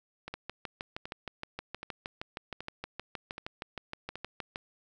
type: two click trains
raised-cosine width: 0.3 ms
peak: -24 / -21 dBFS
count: 6 / 28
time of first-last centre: 0.28-4.156 / 0.34-4.559 s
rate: 1.29 / 6.4 Hz
effects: none